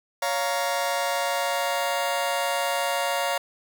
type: chord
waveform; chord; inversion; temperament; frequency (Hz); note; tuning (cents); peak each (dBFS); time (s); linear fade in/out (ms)
sawtooth; Bb minor; first; just; 559.4 / 699.2 / 932.3; Db5 / F5 / Bb5; +16 / +2 / 0; -24 / -24 / -25; 0.22-3.38; 5
effects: 9-bit